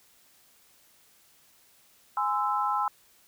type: chord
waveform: sine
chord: Ab augmented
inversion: none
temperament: equal with one note detuned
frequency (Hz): 830.6 / 1031.5 / 1318.5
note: Ab5 / C6 / E6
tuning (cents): 0 / -25 / 0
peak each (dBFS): -29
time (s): 2.17-2.88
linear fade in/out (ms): 2
effects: white hiss -61 dBFS RMS until 3.27 s